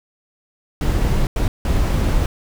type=noise bursts at uneven times; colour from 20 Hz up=brown; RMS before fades=-17 dBFS; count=3; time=0.81-1.27 / 1.36-1.48 / 1.65-2.26 s; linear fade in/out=2 ms; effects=none